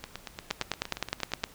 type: two click trains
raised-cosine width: 0.2 ms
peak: -10 / -19 dBFS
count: 10 / 13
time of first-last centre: 0.51-1.44 / 0.04-1.435 s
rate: 9.68 / 8.6 Hz
effects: pink hiss -53 dBFS RMS until 1.54 s